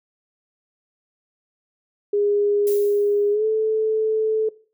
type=tone with pitch glide; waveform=sine; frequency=410 to 436.9 Hz; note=G#4 to A4; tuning=-22 to -12 cents; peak=-17 dBFS; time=2.13-4.49 s; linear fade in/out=5 ms; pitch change=+110 cents; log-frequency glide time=3.31-3.45 s
type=noise with exponential decay; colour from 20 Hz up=violet; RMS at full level=-31 dBFS; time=2.67-3.36 s; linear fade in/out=1 ms; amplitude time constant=150 ms
effects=noise-tail reverb RT60 0.4 s tail -20 dB re dry